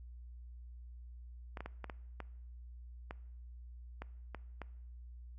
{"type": "clicks", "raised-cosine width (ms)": 0.5, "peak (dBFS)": -28, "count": 10, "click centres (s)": [1.572, 1.606, 1.66, 1.843, 1.898, 2.203, 3.109, 4.02, 4.347, 4.617], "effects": ["noise-tail reverb RT60 0.8 s tail -21 dB re dry", "added 60 Hz sine -48 dBFS peak until 5.38 s"]}